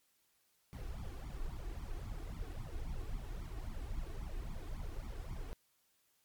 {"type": "noise with flanger", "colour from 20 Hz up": "brown", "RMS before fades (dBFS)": -42, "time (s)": [0.73, 5.53], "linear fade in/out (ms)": 0, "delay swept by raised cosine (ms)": [0.87, 2.77], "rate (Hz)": 3.7, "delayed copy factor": 1, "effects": ["white hiss -75 dBFS RMS until 6.24 s", "MP3 96 kbps"]}